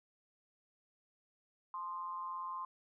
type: tone with amplitude modulation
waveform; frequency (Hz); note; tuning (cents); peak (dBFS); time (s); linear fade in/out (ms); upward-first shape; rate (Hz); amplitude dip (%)
sine; 1046.5; C6; 0; -36; 1.74-2.65; 2; sine; 177; 65
effects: none